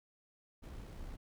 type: noise with amplitude modulation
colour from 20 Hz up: brown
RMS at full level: -45 dBFS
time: 0.62-1.17 s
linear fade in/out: 20 ms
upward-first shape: sine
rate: 62.2 Hz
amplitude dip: 35%
effects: none